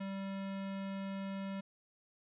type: tone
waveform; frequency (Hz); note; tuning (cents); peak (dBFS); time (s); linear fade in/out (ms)
square; 194.8; G3; -11; -39; 0-1.61; 10
effects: resampled to 8000 Hz